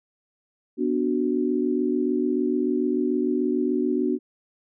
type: chord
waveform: sine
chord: B minor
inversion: none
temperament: equal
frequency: 246.9 / 293.7 / 370 Hz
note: B3 / D4 / F#4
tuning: 0 / 0 / 0 cents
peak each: -25 dBFS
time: 0.77-4.19 s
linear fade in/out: 50 ms
effects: none